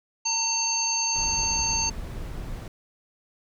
harmonic tone, 905 Hz, A5, 48 cents sharp, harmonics 1 / 3 / 5 / 7, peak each -31 / -33 / -29 / -25 dBFS, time 0.25-1.9 s, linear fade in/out 10 ms
brown noise, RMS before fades -34 dBFS, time 1.15-2.68 s, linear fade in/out 2 ms
effects none

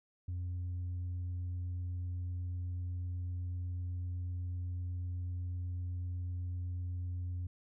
sine tone with tanh clipping, 89.2 Hz, F2, 37 cents sharp, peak -36 dBFS, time 0.28-7.47 s, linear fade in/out 5 ms, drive 1 dB, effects none

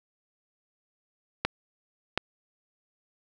clicks, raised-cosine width 0.3 ms, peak -8 dBFS, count 2, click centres 1.45 / 2.176 s, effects none

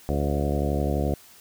harmonic tone with a mistuned harmonic, 71.7 Hz, D2, 41 cents flat, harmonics 1 / 2 / 3 / 4 / 5 / 6 / 7 / 8 / 9 / 10, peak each -26 / -29 / -31 / -32 / -33 / -34 / -34 / -35 / -36 / -36 dBFS, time 0.09-1.14 s, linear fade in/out 0 ms, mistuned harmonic 8, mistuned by -29 cents, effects white hiss -51 dBFS RMS until 1.4 s

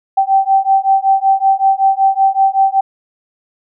sine beating tone pair, 774 / 779.3 Hz, G5 / G5, -22 / -10 cents, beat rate 5.3 Hz, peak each -12 dBFS, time 0.17-2.81 s, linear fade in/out 10 ms, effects none

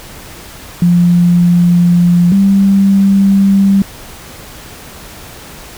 sine tone pair in turn, 174.61 / 196.41 Hz, F3 / G3, 0 / +4 cents, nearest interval major second, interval 204 cents, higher second, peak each -5 dBFS, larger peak neither, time 0.82-2.32 / 2.32-3.82 s, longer neither, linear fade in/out 2 ms, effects pink hiss -32 dBFS RMS until 5.77 s

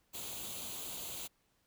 white noise with comb filter, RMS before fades -43 dBFS, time 0.13-1.28 s, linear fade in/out 20 ms, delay 0.28 ms, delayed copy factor +0.65, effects pink hiss -75 dBFS RMS until 1.66 s

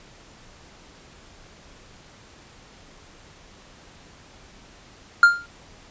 triangle tone with exponential decay, 1400 Hz, F6, 4 cents sharp, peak -4 dBFS, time 5.23-5.46 s, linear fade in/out 2 ms, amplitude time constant 50 ms, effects pink hiss -49 dBFS RMS until 5.9 s + resampled to 16000 Hz

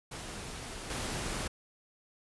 pink noise with level steps, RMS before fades -42 / -36 dBFS, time 0.11-1.48 s, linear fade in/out 10 ms, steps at 0.9 s, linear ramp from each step 2 ms, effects resampled to 24000 Hz

